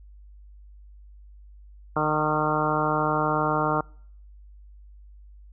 harmonic tone with a mistuned harmonic, 152.8 Hz, D#3, 31 cents flat, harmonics 1 / 2 / 3 / 4 / 5 / 6 / 7 / 8 / 9, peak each -30 / -30 / -30 / -30 / -30 / -30 / -30 / -30 / -30 dBFS, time 1.96-3.81 s, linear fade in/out 5 ms, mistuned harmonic 7, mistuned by +22 cents, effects noise-tail reverb RT60 0.6 s tail -26 dB re dry + added 50 Hz sine -45 dBFS peak until 5.52 s

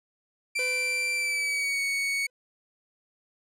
40% pulse tone with pitch glide, 2349 to 2227 Hz, D7 to C#7, 0 to +7 cents, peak -25 dBFS, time 0.55-2.27 s, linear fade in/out 10 ms, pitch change -93 cents, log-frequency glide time 1.14-1.81 s
45% pulse tone with exponential decay, 504 Hz, B4, 35 cents sharp, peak -32 dBFS, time 0.59-2.3 s, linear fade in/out 1 ms, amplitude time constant 370 ms
effects low-pass 11000 Hz 12 dB/octave

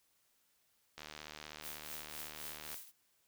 click train, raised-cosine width 0.2 ms, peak -29 dBFS, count 135, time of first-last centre 0.98-2.743 s, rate 76 Hz
blue noise with tremolo, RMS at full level -45 dBFS, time 1.61-2.92 s, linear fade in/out 50 ms, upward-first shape triangle, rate 3.8 Hz, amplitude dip 80%
effects white hiss -75 dBFS RMS until 3.27 s

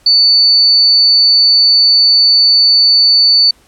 sine tone, 4500 Hz, C#8, 25 cents sharp, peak -5 dBFS, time 0.06-3.51 s, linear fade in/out 5 ms, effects pink hiss -49 dBFS RMS until 3.67 s + low-pass 12000 Hz 12 dB/octave

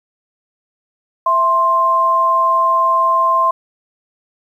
sine tone pair together, 662.1 / 1051 Hz, E5 / C6, +7 / +7 cents, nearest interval minor sixth, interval 800 cents, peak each -20 / -11 dBFS, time 1.26-3.51 s, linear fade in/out 5 ms, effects 8-bit

